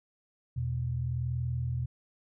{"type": "tone pair together", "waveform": "sine", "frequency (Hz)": [82.23, 123.2], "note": ["E2", "B2"], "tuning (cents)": [-4, -4], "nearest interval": "perfect fifth", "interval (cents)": 700, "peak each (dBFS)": [-35, -30], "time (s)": [0.56, 1.86], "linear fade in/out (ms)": 10, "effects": []}